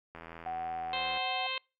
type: click train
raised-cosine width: 0.5 ms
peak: -30 dBFS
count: 86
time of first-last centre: 0.15-1.173 s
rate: 83.1 Hz
type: tone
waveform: sine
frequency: 749 Hz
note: F#5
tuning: 21 cents sharp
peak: -34 dBFS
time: 0.46-1.47 s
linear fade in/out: 5 ms
type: harmonic tone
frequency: 523.3 Hz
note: C5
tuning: in tune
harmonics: 1 / 2 / 3 / 4 / 5 / 6 / 7 / 8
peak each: -45 / -40 / -47 / -41 / -38 / -38 / -43 / -44 dBFS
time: 0.93-1.58 s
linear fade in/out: 2 ms
effects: noise-tail reverb RT60 0.3 s tail -26 dB re dry